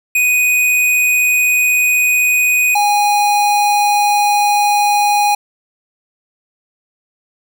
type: tone pair in turn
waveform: square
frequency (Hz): 2489 / 823.9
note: D#7 / G#5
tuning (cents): 0 / -14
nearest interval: octave + perfect fifth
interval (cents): 1914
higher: first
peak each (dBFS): -11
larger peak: neither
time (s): 0.15-2.75 / 2.75-5.35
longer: neither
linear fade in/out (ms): 5
effects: none